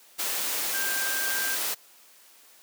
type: tone in noise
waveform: sine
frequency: 1582 Hz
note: G6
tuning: 15 cents sharp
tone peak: -30 dBFS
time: 0.73-1.56 s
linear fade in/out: 20 ms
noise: white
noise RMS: -29 dBFS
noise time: 0.18-1.75 s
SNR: -4 dB
effects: white hiss -55 dBFS RMS until 2.62 s + high-pass 300 Hz 12 dB/octave